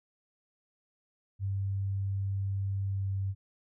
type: tone with pitch glide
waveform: sine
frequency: 98 to 97.21 Hz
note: G2 to G2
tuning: 0 to -14 cents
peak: -29 dBFS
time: 1.39-3.35 s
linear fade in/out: 50 ms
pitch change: -14 cents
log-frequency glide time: 2.87-3.09 s
effects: none